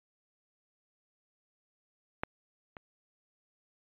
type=clicks; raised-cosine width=0.5 ms; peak=-16 / -29 dBFS; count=2; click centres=2.235 / 2.768 s; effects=resampled to 8000 Hz